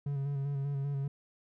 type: tone with vibrato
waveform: triangle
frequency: 140 Hz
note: C#3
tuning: 18 cents sharp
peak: -29 dBFS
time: 0.06-1.08 s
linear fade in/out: 5 ms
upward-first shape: square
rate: 5.1 Hz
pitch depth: 29 cents each way
effects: none